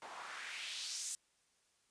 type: noise with band-pass filter sweep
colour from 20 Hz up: white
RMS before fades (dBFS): -45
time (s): 0.02-1.15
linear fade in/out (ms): 0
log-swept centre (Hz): 730 to 8200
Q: 2
effects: white hiss -75 dBFS RMS until 1.9 s + resampled to 22050 Hz